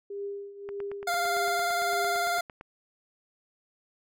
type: tone with tremolo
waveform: sine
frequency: 401.7 Hz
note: G4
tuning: 42 cents sharp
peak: -31 dBFS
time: 0.1-2.38 s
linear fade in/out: 5 ms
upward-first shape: triangle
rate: 1.7 Hz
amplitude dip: 80%
type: click train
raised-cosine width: 0.5 ms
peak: -28 dBFS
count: 18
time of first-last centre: 0.69-2.611 s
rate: 8.85 Hz
type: tone with vibrato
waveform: 25% pulse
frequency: 698.5 Hz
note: F5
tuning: in tune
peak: -22 dBFS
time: 1.07-2.41 s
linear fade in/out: 5 ms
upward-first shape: square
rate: 20 Hz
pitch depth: 26 cents each way
effects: none